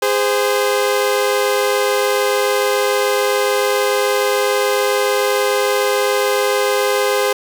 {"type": "tone pair together", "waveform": "sawtooth", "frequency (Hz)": [410.1, 517], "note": ["G#4", "C5"], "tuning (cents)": [-22, -21], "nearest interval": "major third", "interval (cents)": 401, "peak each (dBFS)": -13, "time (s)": [0.02, 7.33], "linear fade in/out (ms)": 5, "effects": []}